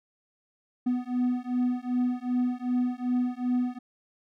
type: beating tone pair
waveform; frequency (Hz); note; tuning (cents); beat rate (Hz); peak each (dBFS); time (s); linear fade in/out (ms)
triangle; 246.9 / 249.5; B3 / B3; 0 / +18; 2.6; -26; 0.86-3.79; 10
effects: none